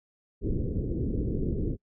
pink low-pass noise, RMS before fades -29 dBFS, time 0.41-1.77 s, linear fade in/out 50 ms, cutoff 450 Hz, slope 48 dB/octave, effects noise-tail reverb RT60 0.1 s tail -25 dB re dry

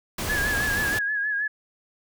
pink noise, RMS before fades -29 dBFS, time 0.18-0.99 s, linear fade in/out 5 ms
sine tone with vibrato, 1675 Hz, G#6, 14 cents sharp, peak -23 dBFS, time 0.29-1.48 s, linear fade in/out 10 ms, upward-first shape sine, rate 6.3 Hz, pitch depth 55 cents each way
effects none

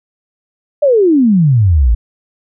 sine exponential sweep, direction down, 609 to 51.91 Hz, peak -6 dBFS, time 0.82-1.95 s, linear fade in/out 10 ms, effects none

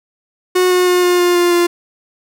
45% pulse tone with pitch steps, 365.2 / 362.3 / 359.3 / 356.4 / 353.6 / 350.7 / 347.9 Hz, F#4 / F#4 / F4 / F4 / F4 / F4 / F4, -23 / -36 / +49 / +35 / +22 / +7 / -7 cents, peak -10 dBFS, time 0.55-1.67 s, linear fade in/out 10 ms, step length 160 ms, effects none

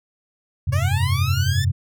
sine chord, F suspended second, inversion none, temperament just, 87.31 / 98.22 / 130.96 Hz, F2 / G2 / C3, 0 / +4 / +2 cents, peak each -22 / -21 / -22 dBFS, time 0.67-1.72 s, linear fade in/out 10 ms
15% pulse linear sweep, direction up, 544 to 1798 Hz, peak -20 dBFS, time 0.72-1.65 s, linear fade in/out 10 ms
effects none

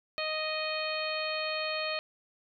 harmonic tone with a mistuned harmonic, 622.3 Hz, D#5, in tune, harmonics 1 / 2 / 3 / 4 / 5 / 6 / 7, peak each -35 / -39 / -41 / -36 / -42 / -45 / -38 dBFS, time 0.18-1.99 s, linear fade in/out 0 ms, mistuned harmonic 7, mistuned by -24 cents, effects none

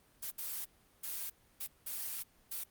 blue noise bursts at uneven times, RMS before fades -40 dBFS, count 6, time 0.22-0.31 / 0.38-0.65 / 1.03-1.3 / 1.6-1.67 / 1.86-2.23 / 2.51-2.64 s, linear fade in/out 10 ms, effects pink hiss -67 dBFS RMS until 2.7 s + Opus 32 kbps

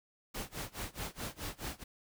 pink noise with tremolo, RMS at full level -39 dBFS, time 0.34-1.84 s, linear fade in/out 10 ms, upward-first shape sine, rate 4.7 Hz, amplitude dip 95%, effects none

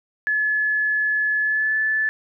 sine tone with pitch glide, 1713 to 1741.9 Hz, A6 to A6, -47 to -18 cents, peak -18 dBFS, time 0.27-2.09 s, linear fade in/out 0 ms, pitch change +29 cents, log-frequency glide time 1.4-1.78 s, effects none

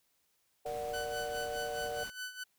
sine chord, Bb augmented, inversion none, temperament equal, 466.2 / 587.3 / 740 Hz, Bb4 / D5 / F#5, 0 / 0 / 0 cents, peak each -40 dBFS, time 0.65-2.04 s, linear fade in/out 10 ms
pink noise, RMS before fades -50 dBFS, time 0.66-2.1 s, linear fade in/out 0 ms
sawtooth tone with tremolo, 1500 Hz, F#6, 23 cents sharp, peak -34 dBFS, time 0.93-2.44 s, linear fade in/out 10 ms, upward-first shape sine, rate 4.8 Hz, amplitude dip 75%
effects white hiss -75 dBFS RMS until 2.58 s

